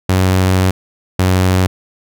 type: tone pair in turn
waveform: sawtooth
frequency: 93.3 / 92.66 Hz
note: F#2 / F#2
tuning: +15 / +3 cents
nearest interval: unison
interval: 12 cents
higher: first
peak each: -6 dBFS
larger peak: neither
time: 0.09-0.71 / 1.19-1.67 s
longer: first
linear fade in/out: 5 ms
effects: none